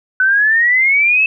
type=exponential sweep; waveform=sine; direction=up; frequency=1500 to 2637 Hz; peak=-9 dBFS; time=0.2-1.26 s; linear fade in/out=2 ms; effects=none